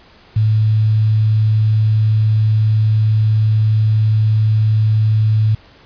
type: tone with quantisation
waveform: sine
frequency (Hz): 108.5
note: A2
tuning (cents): -24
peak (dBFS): -10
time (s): 0.36-5.55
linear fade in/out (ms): 5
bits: 6
effects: pink hiss -46 dBFS RMS until 5.85 s + resampled to 11025 Hz